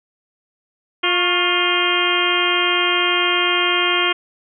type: harmonic tone with a mistuned harmonic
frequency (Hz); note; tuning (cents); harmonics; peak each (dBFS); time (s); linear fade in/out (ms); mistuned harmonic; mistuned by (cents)
352.7; F4; +17; 1 / 2 / 3 / 4 / 5 / 6 / 7 / 8 / 9; -23 / -28 / -23 / -24 / -28 / -23 / -24 / -23 / -22; 1.03-4.13; 10; 3; +63
effects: none